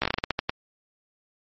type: slowing click train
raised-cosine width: 0.3 ms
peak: -7 dBFS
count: 11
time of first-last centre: 0.02-0.495 s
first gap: 15 ms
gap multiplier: 1.24
effects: MP3 32 kbps